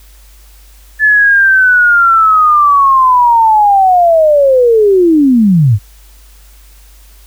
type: linear sweep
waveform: sine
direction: down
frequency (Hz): 1738 to 92.5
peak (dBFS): -4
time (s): 0.99-5.79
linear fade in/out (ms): 50
effects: added 50 Hz sine -37 dBFS peak until 7.26 s + white hiss -45 dBFS RMS until 7.26 s